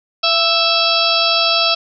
harmonic tone with a mistuned harmonic, 659.3 Hz, E5, in tune, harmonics 1 / 2 / 4 / 5 / 6 / 7 / 8, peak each -20 / -20 / -20 / -20 / -20 / -20 / -20 dBFS, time 0.23-1.75 s, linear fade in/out 10 ms, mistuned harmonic 1, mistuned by +37 cents, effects none

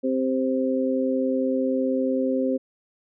harmonic tone, 130.81 Hz, C3, in tune, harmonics 2 / 3 / 4, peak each -23 / -29 / -25 dBFS, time 0.03-2.58 s, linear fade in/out 20 ms, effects none

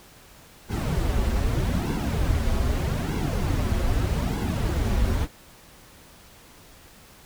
brown noise with flanger, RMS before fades -24 dBFS, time 0.68-5.28 s, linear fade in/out 50 ms, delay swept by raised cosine 1.6 to 6.8 ms, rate 0.81 Hz, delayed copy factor -0.7, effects pink hiss -50 dBFS RMS until 7.25 s

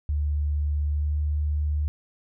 sine tone with pitch glide, 73.7 to 74.6 Hz, D2 to D2, +7 to +28 cents, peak -22 dBFS, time 0.09-1.88 s, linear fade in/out 0 ms, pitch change +21 cents, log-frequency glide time 0.9-1.13 s, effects none

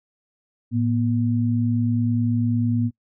sine tone pair together, 111.2 / 240.4 Hz, A2 / B3, +19 / -46 cents, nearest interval octave + minor second, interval 1335 cents, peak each -21 dBFS, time 0.71-2.91 s, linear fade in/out 50 ms, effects noise-tail reverb RT60 0.1 s tail -23 dB re dry

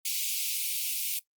white high-pass noise, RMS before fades -31 dBFS, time 0.05-1.19 s, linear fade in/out 5 ms, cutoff 2200 Hz, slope 96 dB/octave, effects noise-tail reverb RT60 0.1 s tail -17 dB re dry + Opus 24 kbps

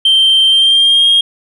sine tone with pitch glide, 3136 to 3245 Hz, G7 to G#7, 0 to -41 cents, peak -4 dBFS, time 0.05-1.21 s, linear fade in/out 5 ms, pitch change +59 cents, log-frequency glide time 0.48-1.08 s, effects tanh soft clip ceiling -4 dBFS

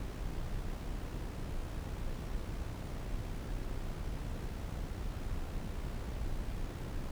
brown noise with amplitude modulation, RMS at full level -37 dBFS, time 0-7.11 s, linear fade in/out 2 ms, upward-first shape sine, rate 63.1 Hz, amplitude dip 35%, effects none

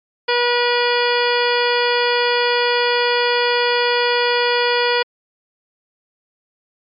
harmonic tone, 483.7 Hz, B4, 36 cents flat, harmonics 1 / 2 / 3 / 4 / 5 / 6 / 7 / 9 / 10, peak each -18 / -21 / -23 / -24 / -25 / -26 / -26 / -28 / -28 dBFS, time 0.28-5.03 s, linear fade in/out 10 ms, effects MP3 64 kbps

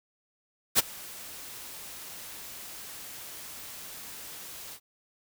white noise with ADSR envelope, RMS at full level -19 dBFS, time 0.75-4.8 s, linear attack 37 ms, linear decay 23 ms, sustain -24 dB, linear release 68 ms, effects none

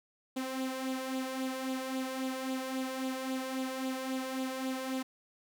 sawtooth tone with flanger, 261.6 Hz, C4, in tune, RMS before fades -36 dBFS, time 0.36-5.03 s, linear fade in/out 10 ms, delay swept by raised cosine 0.26 to 1.86 ms, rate 3.7 Hz, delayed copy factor +0.55, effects none

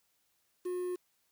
triangle tone with quantisation, 359.9 Hz, F#4, 48 cents flat, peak -31 dBFS, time 0.65-0.96 s, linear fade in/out 10 ms, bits 9, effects white hiss -75 dBFS RMS until 1.31 s

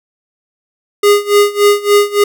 square tone with tremolo, 410 Hz, G#4, 22 cents flat, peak -5 dBFS, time 1.03-2.24 s, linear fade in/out 5 ms, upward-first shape sine, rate 3.5 Hz, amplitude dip 90%, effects none

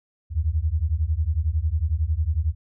sine beating tone pair, 73.42 / 84.42 Hz, D2 / E2, 0 / +42 cents, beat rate 11 Hz, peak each -23 dBFS, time 0.3-2.55 s, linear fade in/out 50 ms, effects none

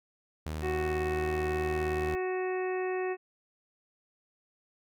sawtooth tone, 77.8 Hz, D#2, in tune, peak -30 dBFS, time 0.46-2.15 s, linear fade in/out 0 ms
harmonic tone, 370.3 Hz, F#4, 1 cent sharp, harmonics 1 / 2 / 3 / 4 / 5 / 6 / 7, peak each -30 / -38 / -44 / -50 / -41 / -51 / -45 dBFS, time 0.61-3.17 s, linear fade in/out 50 ms
effects none

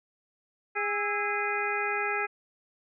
harmonic tone with a mistuned harmonic, 411 Hz, G#4, 18 cents flat, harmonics 1 / 2 / 3 / 4 / 5 / 6, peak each -34 / -34 / -34 / -34 / -34 / -34 dBFS, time 0.75-2.27 s, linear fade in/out 20 ms, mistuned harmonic 3, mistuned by +110 cents, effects none

